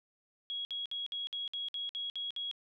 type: tone bursts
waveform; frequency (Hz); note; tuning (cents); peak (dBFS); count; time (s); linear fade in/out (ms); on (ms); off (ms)
sine; 3317; G#7; -3; -35; 10; 0.5-2.513; 0; 150; 57
effects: none